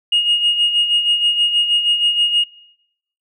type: tone with tremolo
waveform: sine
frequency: 2863 Hz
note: F7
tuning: 42 cents sharp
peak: -9 dBFS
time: 0.12-2.44 s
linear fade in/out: 5 ms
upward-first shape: sine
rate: 6.3 Hz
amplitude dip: 60%
effects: noise-tail reverb RT60 0.8 s tail -22 dB re dry + tanh soft clip ceiling -8 dBFS